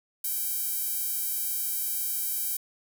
sawtooth tone with high-pass filter, 778 Hz, G5, 13 cents flat, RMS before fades -30 dBFS, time 0.24-2.57 s, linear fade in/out 5 ms, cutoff 12000 Hz, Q 0.88, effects none

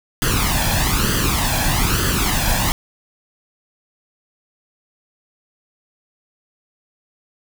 pink noise with flanger, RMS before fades -18 dBFS, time 0.22-2.72 s, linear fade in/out 0 ms, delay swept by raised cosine 0.64 to 1.22 ms, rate 1.1 Hz, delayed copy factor +0.7, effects none

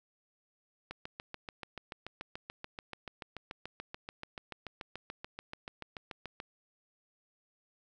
click train, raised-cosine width 0.3 ms, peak -25 dBFS, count 39, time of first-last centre 0.91-6.401 s, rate 6.92 Hz, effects none

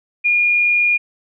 sine tone, 2427 Hz, D#7, 44 cents flat, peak -12 dBFS, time 0.24-0.98 s, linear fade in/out 20 ms, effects none

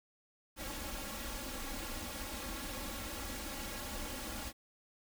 pink noise with comb filter, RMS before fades -42 dBFS, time 0.56-4.53 s, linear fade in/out 50 ms, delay 3.6 ms, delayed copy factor +1, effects none

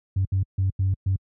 sine tone bursts at uneven times, 95.5 Hz, G2, 45 cents flat, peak -17 dBFS, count 5, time 0.16-0.25 / 0.32-0.43 / 0.58-0.7 / 0.79-0.94 / 1.06-1.16 s, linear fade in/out 5 ms, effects tanh soft clip ceiling -15 dBFS + high-pass 60 Hz 12 dB/octave

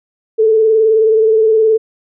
sine tone with vibrato, 440 Hz, A4, in tune, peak -7 dBFS, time 0.38-1.78 s, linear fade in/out 20 ms, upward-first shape sine, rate 19 Hz, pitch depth 36 cents each way, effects none

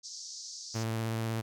white band-pass noise, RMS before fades -44 dBFS, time 0.03-0.84 s, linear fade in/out 20 ms, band 4600 to 6400 Hz, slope 48 dB/octave
sawtooth tone with vibrato, 112.6 Hz, A2, 40 cents sharp, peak -27 dBFS, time 0.74-1.42 s, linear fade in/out 20 ms, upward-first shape sine, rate 16 Hz, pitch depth 20 cents each way
effects none

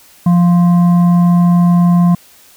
sine tone with frequency modulation, 174.61 Hz, F3, in tune, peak -6 dBFS, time 0.26-2.15 s, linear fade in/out 5 ms, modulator 873 Hz, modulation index 0.26, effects white hiss -44 dBFS RMS until 2.56 s

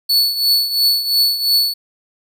45% pulse tone with tremolo, 4435 Hz, C#8, in tune, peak -9 dBFS, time 0.09-1.74 s, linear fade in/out 10 ms, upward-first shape triangle, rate 2.9 Hz, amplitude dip 75%, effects none

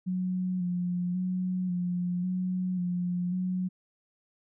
sine tone with vibrato, 180.6 Hz, F#3, 42 cents flat, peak -27 dBFS, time 0.06-3.69 s, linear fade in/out 20 ms, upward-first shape square, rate 0.92 Hz, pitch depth 28 cents each way, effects none

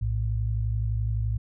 sine tone pair together, 58.27 / 110 Hz, A#1 / A2, 0 / 0 cents, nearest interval major seventh, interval 1100 cents, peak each -27 / -26 dBFS, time 0.01-1.38 s, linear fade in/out 10 ms, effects none

